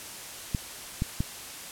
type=clicks; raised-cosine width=5 ms; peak=-14 dBFS; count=3; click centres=0.548 / 1.021 / 1.205 s; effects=white hiss -41 dBFS RMS until 1.71 s + low-pass 12000 Hz 12 dB/octave